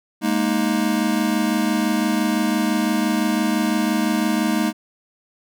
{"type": "chord", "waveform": "square", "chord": "Ab suspended second", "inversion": "none", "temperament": "just", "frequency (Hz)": [207.7, 233.6, 311.5], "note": ["Ab3", "Bb3", "Eb4"], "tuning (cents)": [0, 4, 2], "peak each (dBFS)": -23, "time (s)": [0.21, 4.73], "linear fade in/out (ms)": 50, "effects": []}